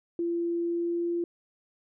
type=tone with pitch glide; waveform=sine; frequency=341.2 to 343.6 Hz; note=F4 to F4; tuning=-40 to -28 cents; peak=-26 dBFS; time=0.19-1.24 s; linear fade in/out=2 ms; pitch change=+12 cents; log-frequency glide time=0.61-1.11 s; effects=none